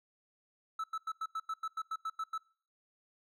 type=tone bursts; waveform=triangle; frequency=1310 Hz; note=E6; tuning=11 cents flat; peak=-32 dBFS; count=12; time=0.79-2.379 s; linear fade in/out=5 ms; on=49 ms; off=91 ms; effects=noise-tail reverb RT60 0.5 s tail -24 dB re dry